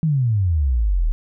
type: exponential sweep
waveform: sine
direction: down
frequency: 165.9 to 36.29 Hz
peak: -15 dBFS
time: 0.03-1.12 s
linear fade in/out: 0 ms
effects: none